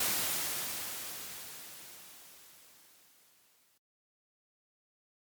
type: noise with exponential decay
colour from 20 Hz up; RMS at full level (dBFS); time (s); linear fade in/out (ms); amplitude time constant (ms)
white; -30; 0-3.78; 5; 820
effects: high-pass 80 Hz 12 dB/octave + MP3 96 kbps